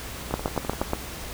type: two click trains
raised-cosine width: 1 ms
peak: -9 / -18 dBFS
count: 6 / 7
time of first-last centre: 0.34-0.934 / 0.31-0.818 s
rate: 8.42 / 11.8 Hz
effects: added 60 Hz sine -41 dBFS peak until 1.33 s + pink hiss -37 dBFS RMS until 1.33 s